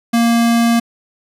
square tone, 233.1 Hz, A#3, in tune, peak -11 dBFS, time 0.13-0.8 s, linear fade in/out 10 ms, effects resampled to 32000 Hz

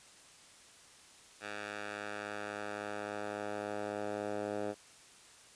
10% pulse tone with band-pass filter sweep, 103.6 Hz, G#2, 4 cents flat, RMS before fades -40 dBFS, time 1.4-4.75 s, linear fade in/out 50 ms, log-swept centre 1900 to 560 Hz, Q 1, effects white hiss -58 dBFS RMS until 5.55 s + resampled to 22050 Hz

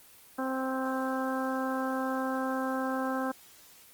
harmonic tone, 262.3 Hz, C4, 4 cents sharp, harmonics 1 / 2 / 3 / 4 / 5 / 6, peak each -32 / -35 / -37 / -38 / -39 / -40 dBFS, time 0.38-3.32 s, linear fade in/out 10 ms, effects white hiss -55 dBFS RMS until 3.93 s + Opus 24 kbps

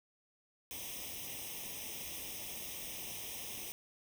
white noise with comb filter, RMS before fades -44 dBFS, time 0.71-3.72 s, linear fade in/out 0 ms, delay 0.34 ms, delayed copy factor +0.9, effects none

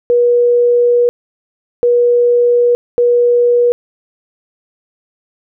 sine tone bursts at uneven times, 482.2 Hz, B4, 41 cents flat, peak -7 dBFS, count 3, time 0.1-1.09 / 1.83-2.75 / 2.98-3.72 s, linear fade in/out 0 ms, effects none

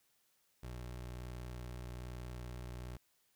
25% pulse tone with vibrato, 61.2 Hz, B1, 15 cents flat, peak -40 dBFS, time 0.63-2.97 s, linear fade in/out 5 ms, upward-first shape triangle, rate 3.7 Hz, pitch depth 10 cents each way, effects white hiss -75 dBFS RMS until 3.35 s

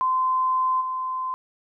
sine tone with level steps, 1032 Hz, C6, 24 cents flat, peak -19 / -25 dBFS, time 0.01-1.34 s, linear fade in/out 0 ms, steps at 0.8 s, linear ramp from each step 20 ms, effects none

